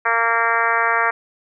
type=harmonic tone; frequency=230.3 Hz; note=A#3; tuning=21 cents flat; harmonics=2 / 3 / 4 / 5 / 6 / 7 / 8 / 9 / 10; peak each=-28 / -25 / -23 / -22 / -22 / -23 / -23 / -28 / -30 dBFS; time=0.05-1.11 s; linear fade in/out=10 ms; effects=none